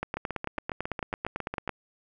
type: two click trains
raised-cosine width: 0.5 ms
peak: -17 / -15 dBFS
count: 12 / 16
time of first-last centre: 0.17-1.677 / 0.03-1.693 s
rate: 7.3 / 9.02 Hz
effects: none